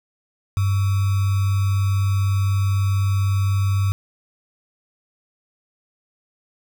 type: tone with sample-and-hold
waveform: sine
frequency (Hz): 98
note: G2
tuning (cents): 0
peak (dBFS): -16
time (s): 0.57-3.92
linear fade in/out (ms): 0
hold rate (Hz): 1225
effects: none